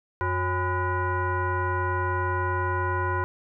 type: tone with frequency modulation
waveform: sine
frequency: 547 Hz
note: C#5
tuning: 23 cents flat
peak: -23 dBFS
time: 0.21-3.24 s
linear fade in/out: 0 ms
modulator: 455 Hz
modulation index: 2.1
effects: none